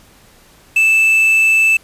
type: tone with quantisation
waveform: triangle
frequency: 2637 Hz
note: E7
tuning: in tune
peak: -7 dBFS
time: 0.76-1.77 s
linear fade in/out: 5 ms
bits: 5
effects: pink hiss -47 dBFS RMS until 1.83 s + resampled to 32000 Hz